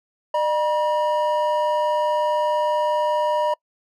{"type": "tone pair together", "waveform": "triangle", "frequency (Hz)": [604.8, 960], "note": ["D#5", "B5"], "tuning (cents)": [-49, -49], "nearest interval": "minor sixth", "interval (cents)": 800, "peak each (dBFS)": -19, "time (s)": [0.34, 3.54], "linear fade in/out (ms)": 5, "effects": ["noise-tail reverb RT60 0.1 s tail -26 dB re dry"]}